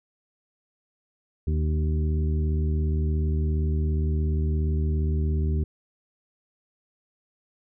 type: harmonic tone with a mistuned harmonic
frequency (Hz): 77.2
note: D#2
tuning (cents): -13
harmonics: 1 / 2 / 3 / 4 / 5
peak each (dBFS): -22 / -30 / -35 / -40 / -37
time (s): 1.47-5.64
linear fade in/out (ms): 5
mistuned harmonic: 4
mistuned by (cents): -27
effects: none